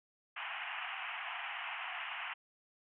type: band-pass noise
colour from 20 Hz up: white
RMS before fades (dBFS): -42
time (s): 0.36-2.34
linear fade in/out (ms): 10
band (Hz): 690 to 3000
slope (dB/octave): 96
effects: none